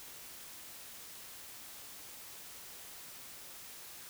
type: silence
effects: white hiss -50 dBFS RMS until 4.09 s